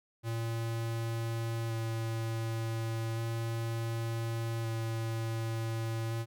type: tone with vibrato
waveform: square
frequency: 114 Hz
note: A#2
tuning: 38 cents flat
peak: -33 dBFS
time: 0.23-6.26 s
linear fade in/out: 50 ms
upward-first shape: square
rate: 0.34 Hz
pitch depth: 10 cents each way
effects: none